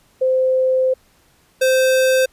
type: tone pair in turn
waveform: sine / square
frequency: 518 / 520 Hz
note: C5 / C5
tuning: -17 / -11 cents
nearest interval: unison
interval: 6 cents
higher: second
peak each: -13 dBFS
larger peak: neither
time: 0.21-0.94 / 1.61-2.26 s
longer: first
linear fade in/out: 10 ms
effects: pink hiss -56 dBFS RMS until 2.32 s + resampled to 32000 Hz